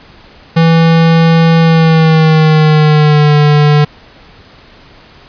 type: tone with pitch glide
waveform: square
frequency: 164.6 to 148.35 Hz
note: E3 to D3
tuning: -2 to +18 cents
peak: -5 dBFS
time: 0.56-3.85 s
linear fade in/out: 10 ms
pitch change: -180 cents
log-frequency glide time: 1.6-3.35 s
effects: pink hiss -39 dBFS RMS until 5.28 s + resampled to 11025 Hz